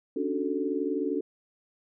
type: chord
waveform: sine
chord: D major seventh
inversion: third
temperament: equal with one note detuned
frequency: 277.2 / 296.9 / 370 / 440 Hz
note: C#4 / D4 / F#4 / A4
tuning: 0 / +19 / 0 / 0 cents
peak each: -32 dBFS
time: 0.16-1.21 s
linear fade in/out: 5 ms
effects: none